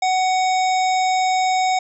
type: harmonic tone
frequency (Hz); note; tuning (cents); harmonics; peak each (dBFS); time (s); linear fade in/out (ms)
746; F#5; +14; 1 / 3 / 5 / 7 / 9 / 10; -16 / -26 / -30 / -33 / -35 / -36; 0.02-1.79; 5
effects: none